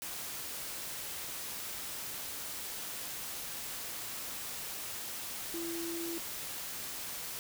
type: tone in noise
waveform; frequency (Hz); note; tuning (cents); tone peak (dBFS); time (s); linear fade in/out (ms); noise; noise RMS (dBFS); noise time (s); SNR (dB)
sine; 336.2; E4; +34; -37; 5.54-6.18; 0; white; -41; 0.02-7.39; +1
effects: none